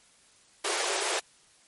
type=high-pass noise; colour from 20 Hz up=pink; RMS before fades=-29 dBFS; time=0.64-1.2 s; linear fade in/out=10 ms; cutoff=350 Hz; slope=96 dB/octave; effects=white hiss -60 dBFS RMS until 1.67 s + MP3 48 kbps